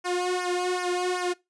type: tone with flanger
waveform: sawtooth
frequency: 360 Hz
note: F#4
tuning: 47 cents flat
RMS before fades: -27 dBFS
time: 0.04-1.34 s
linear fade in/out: 20 ms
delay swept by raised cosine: 0.25 to 2.25 ms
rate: 2.6 Hz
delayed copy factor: -1
effects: noise-tail reverb RT60 0.2 s tail -21 dB re dry + resampled to 22050 Hz